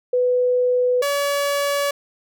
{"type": "tone pair in turn", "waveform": ["sine", "sawtooth"], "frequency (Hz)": [497.1, 568.9], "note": ["B4", "C#5"], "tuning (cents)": [11, 45], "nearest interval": "major second", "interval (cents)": 234, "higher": "second", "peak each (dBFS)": -15, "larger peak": "neither", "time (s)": [[0.13, 1.02], [1.02, 1.91]], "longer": "neither", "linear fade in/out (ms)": 5, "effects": []}